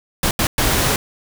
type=noise bursts at uneven times; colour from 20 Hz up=pink; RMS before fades=-17 dBFS; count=3; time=0.23-0.31 / 0.39-0.47 / 0.58-0.96 s; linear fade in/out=2 ms; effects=none